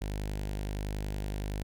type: tone with notch filter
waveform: sawtooth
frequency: 50.7 Hz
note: G#1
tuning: 41 cents flat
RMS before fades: -35 dBFS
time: 0.01-1.63 s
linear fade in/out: 10 ms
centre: 1200 Hz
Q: 1.9
effects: none